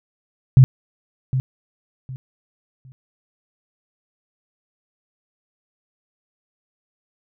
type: tone with echo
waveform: sine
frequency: 130.4 Hz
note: C3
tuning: 5 cents flat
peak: -5 dBFS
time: 0.57-0.64 s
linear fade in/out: 0 ms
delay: 760 ms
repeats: 3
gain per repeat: -12 dB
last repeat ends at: 2.92 s
effects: none